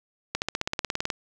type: accelerating click train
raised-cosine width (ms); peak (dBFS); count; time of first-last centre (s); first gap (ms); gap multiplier
0.2; -9; 14; 0.35-1.102; 69; 0.97
effects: none